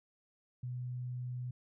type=tone; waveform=sine; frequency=124.5 Hz; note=B2; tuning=14 cents sharp; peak=-37 dBFS; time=0.63-1.51 s; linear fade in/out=5 ms; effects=none